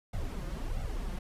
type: noise with flanger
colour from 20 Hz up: brown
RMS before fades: -35 dBFS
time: 0.13-1.19 s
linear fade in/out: 5 ms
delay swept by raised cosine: 1.4 to 5.7 ms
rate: 1.5 Hz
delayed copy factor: +0.75
effects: resampled to 32000 Hz